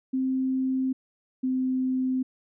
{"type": "tone pair in turn", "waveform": "sine", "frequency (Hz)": [261.6, 258.4], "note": ["C4", "C4"], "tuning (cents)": [0, -21], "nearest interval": "unison", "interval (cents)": 21, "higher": "first", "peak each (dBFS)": -23, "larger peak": "neither", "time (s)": [[0.13, 0.93], [1.43, 2.23]], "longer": "neither", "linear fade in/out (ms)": 10, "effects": []}